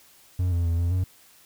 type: tone with pitch steps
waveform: triangle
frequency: 90.3 / 85.8 / 83.9 / 86.2 / 91.7 Hz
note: F#2 / F2 / E2 / F2 / F#2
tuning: -42 / -30 / +31 / -22 / -15 cents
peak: -19 dBFS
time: 0.39-1.04 s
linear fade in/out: 5 ms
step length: 130 ms
effects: white hiss -55 dBFS RMS until 1.45 s